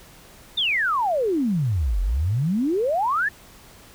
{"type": "exponential two-way sweep", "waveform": "sine", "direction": "down then up", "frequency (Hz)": [3729, 42.74, 1822], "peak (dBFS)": -19, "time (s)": [0.57, 3.29], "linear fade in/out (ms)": 10, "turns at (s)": 2.01, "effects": ["pink hiss -48 dBFS RMS until 3.94 s"]}